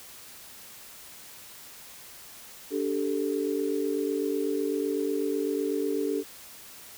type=chord; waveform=sine; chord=D suspended fourth; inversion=none; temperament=equal with one note detuned; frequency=290.6 / 392 / 440 Hz; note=D4 / G4 / A4; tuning=-18 / 0 / 0 cents; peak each=-30 dBFS; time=2.7-6.24 s; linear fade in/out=50 ms; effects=white hiss -47 dBFS RMS until 6.97 s